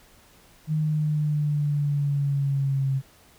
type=linear sweep; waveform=sine; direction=down; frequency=155.56 to 134.1 Hz; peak=-21 dBFS; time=0.67-3.02 s; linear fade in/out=50 ms; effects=pink hiss -55 dBFS RMS until 3.38 s